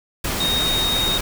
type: tone in noise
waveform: sine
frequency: 3726 Hz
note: A#7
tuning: 2 cents flat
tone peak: -19 dBFS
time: 0.4-1.18 s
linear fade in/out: 5 ms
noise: pink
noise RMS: -24 dBFS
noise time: 0.24-1.21 s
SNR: +2 dB
effects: none